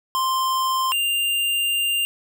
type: tone pair in turn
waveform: square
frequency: 1046.5 / 2794 Hz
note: C6 / F7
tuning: 0 / 0 cents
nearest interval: octave + perfect fourth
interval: 1700 cents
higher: second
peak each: -20 dBFS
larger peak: neither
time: 0.15-0.92 / 0.92-2.05 s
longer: second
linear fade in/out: 0 ms
effects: none